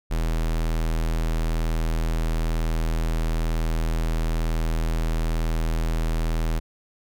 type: tone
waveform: square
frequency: 40.53 Hz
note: E1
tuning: 29 cents flat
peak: -22 dBFS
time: 0.1-6.6 s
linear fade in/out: 20 ms
effects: none